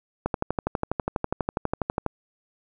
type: click train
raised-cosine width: 1 ms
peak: -10 dBFS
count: 23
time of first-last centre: 0.26-2.063 s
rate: 12.2 Hz
effects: none